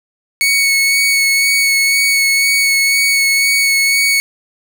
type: tone with vibrato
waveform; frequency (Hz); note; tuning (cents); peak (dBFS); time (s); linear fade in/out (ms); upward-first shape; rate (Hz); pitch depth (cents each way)
sawtooth; 2217; C#7; 0; -7; 0.41-4.2; 0; sine; 2; 16
effects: none